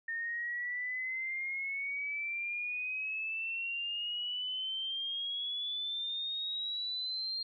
sine exponential sweep, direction up, 1822 to 4215 Hz, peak -34 dBFS, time 0.08-7.43 s, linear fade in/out 5 ms, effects none

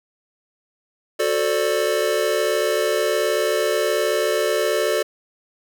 square chord, D dominant seventh, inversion first, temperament just, 367.1 / 440.5 / 528.6 / 587.3 Hz, F#4 / A4 / C5 / D5, -14 / +2 / +18 / 0 cents, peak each -26 / -23 / -29 / -23 dBFS, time 1.19-5.03 s, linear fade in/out 10 ms, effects none

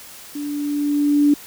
sine tone with level ramp, 290.9 Hz, D4, 16 cents flat, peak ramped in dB -25 to -10 dBFS, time 0.35-1.34 s, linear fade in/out 5 ms, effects white hiss -40 dBFS RMS until 1.46 s

